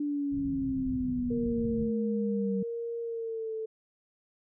sine linear sweep, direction down, 293.7 to 191.5 Hz, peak -28 dBFS, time 0-2.63 s, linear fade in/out 5 ms
white low-pass noise, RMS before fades -40 dBFS, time 0.3-1.92 s, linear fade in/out 50 ms, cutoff 180 Hz, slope 48 dB/octave
sine tone with pitch glide, 466.2 to 441.1 Hz, A#4 to A4, 0 to +4 cents, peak -32 dBFS, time 1.3-3.66 s, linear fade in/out 10 ms, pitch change -96 cents, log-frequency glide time 3.01-3.54 s
effects none

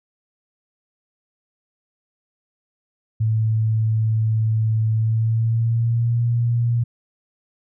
sine tone with pitch glide, 110.4 to 118.32 Hz, A2 to A#2, +6 to +26 cents, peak -16 dBFS, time 3.2-6.84 s, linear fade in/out 10 ms, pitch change +120 cents, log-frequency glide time 4.93-6.21 s, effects none

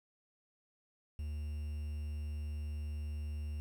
triangle tone with quantisation, 75 Hz, D2, 37 cents sharp, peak -35 dBFS, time 1.19-3.6 s, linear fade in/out 0 ms, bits 10, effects none

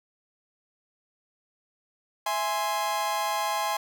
40% pulse chord, E augmented, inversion none, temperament equal, 659.3 / 830.6 / 1046.5 Hz, E5 / G#5 / B#5, 0 / 0 / 0 cents, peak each -33 / -28 / -29 dBFS, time 2.26-3.77 s, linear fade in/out 5 ms, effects none

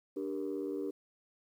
sine chord, G minor, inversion second, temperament just, 294 / 392 / 470.4 Hz, D4 / G4 / Bb4, +2 / 0 / +16 cents, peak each -37 / -37 / -40 dBFS, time 0.16-0.91 s, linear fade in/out 10 ms, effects tanh soft clip ceiling -28 dBFS + 11-bit

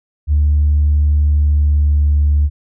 sine tone with pitch glide, 74 to 73.28 Hz, D2 to D2, +14 to -3 cents, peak -8 dBFS, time 0.27-2.5 s, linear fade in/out 50 ms, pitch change -17 cents, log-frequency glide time 1.24-2.12 s, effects tanh soft clip ceiling -6 dBFS

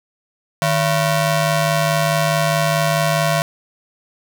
sawtooth ring-modulated tone, 415.3 Hz, G#4, in tune, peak -8 dBFS, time 0.62-3.42 s, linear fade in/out 0 ms, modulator 260 Hz, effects none

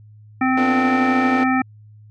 harmonic tone, 259.4 Hz, C4, 15 cents flat, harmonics 1 / 3 / 5 / 7 / 9, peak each -17 / -22 / -24 / -25 / -27 dBFS, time 0.41-1.62 s, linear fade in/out 5 ms
25% pulse chord, B half-diminished seventh, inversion none, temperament equal with one note detuned, 246.9 / 289 / 349.2 / 440 Hz, B3 / D4 / F4 / A4, 0 / -28 / 0 / 0 cents, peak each -23 / -25 / -26 / -27 dBFS, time 0.57-1.44 s, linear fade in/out 5 ms
effects added 106 Hz sine -42 dBFS peak until 2.1 s + low-pass 4000 Hz 12 dB/octave

